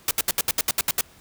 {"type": "noise bursts", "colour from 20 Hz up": "white", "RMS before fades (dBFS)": -21, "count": 10, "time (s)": [0.08, 1.01], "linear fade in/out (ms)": 2, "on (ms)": 30, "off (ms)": 70, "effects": ["pink hiss -52 dBFS RMS until 1.2 s"]}